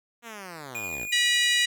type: linear sweep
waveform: 5% pulse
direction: down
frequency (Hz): 240.9 to 43.72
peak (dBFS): -27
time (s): 0.22-1.08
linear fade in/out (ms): 50
type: tone with tremolo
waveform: square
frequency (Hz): 2446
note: D#7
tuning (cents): -30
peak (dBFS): -31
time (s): 0.75-1.65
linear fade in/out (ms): 0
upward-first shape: sine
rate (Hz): 12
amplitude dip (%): 25
type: harmonic tone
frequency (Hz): 970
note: B5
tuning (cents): -31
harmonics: 2 / 3 / 4 / 5 / 6 / 7 / 8 / 9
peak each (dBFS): -24 / -26 / -26 / -36 / -38 / -35 / -39 / -34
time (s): 1.12-1.66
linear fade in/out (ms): 10
effects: none